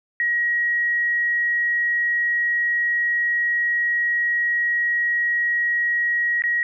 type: tone with dropouts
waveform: sine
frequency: 1900 Hz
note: A#6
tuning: 33 cents sharp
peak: -18 dBFS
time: 0.2-6.63 s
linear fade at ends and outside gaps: 1 ms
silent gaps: 6.421-6.438 s
effects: none